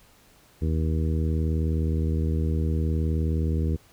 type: harmonic tone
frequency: 79.4 Hz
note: D#2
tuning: 36 cents sharp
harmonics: 1 / 2 / 3 / 4 / 5 / 6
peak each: -23 / -29 / -33 / -35 / -37 / -39 dBFS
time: 0.61-3.77 s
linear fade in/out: 20 ms
effects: pink hiss -57 dBFS RMS until 3.92 s